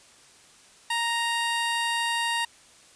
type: tone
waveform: 15% pulse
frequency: 932.3 Hz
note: A#5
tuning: in tune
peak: -18 dBFS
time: 0.9-2.45 s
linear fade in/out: 5 ms
effects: white hiss -54 dBFS RMS until 2.95 s + resampled to 22050 Hz